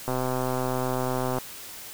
click train, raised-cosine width 1 ms, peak -14 dBFS, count 168, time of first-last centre 0.08-1.385 s, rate 128 Hz, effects white hiss -41 dBFS RMS until 1.93 s

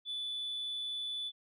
sine tone, 3476 Hz, A7, 22 cents flat, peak -34 dBFS, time 0.05-1.32 s, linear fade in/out 50 ms, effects tanh soft clip ceiling -33 dBFS

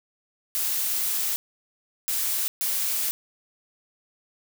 blue noise bursts at uneven times, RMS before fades -26 dBFS, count 3, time 0.55-1.36 / 2.08-2.48 / 2.61-3.11 s, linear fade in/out 0 ms, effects none

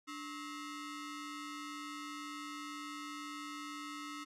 sawtooth ring-modulated tone, 794 Hz, G5, 22 cents sharp, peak -36 dBFS, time 0.07-4.25 s, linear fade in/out 20 ms, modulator 501 Hz, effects low-pass 9000 Hz 12 dB/octave

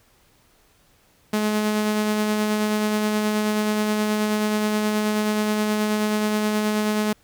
sawtooth tone with tremolo, 212.4 Hz, G#3, 39 cents sharp, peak -15 dBFS, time 1.33-7.13 s, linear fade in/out 5 ms, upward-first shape sine, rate 9.4 Hz, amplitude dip 25%, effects pink hiss -59 dBFS RMS until 7.23 s

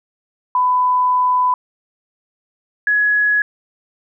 sine tone pair in turn, 1000 / 1681.8 Hz, B5 / G#6, +21 / +21 cents, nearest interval major sixth, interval 900 cents, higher second, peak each -12 dBFS, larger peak neither, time 0.55-1.54 / 2.87-3.42 s, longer first, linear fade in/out 2 ms, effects none

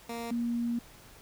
15% pulse / sine tone pair in turn, 233.1 / 236.2 Hz, A#3 / A#3, 0 / +23 cents, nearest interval unison, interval 23 cents, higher second, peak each -29 / -28 dBFS, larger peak second, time 0.09-0.31 / 0.31-0.79 s, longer second, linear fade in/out 5 ms, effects pink hiss -54 dBFS RMS until 1.21 s

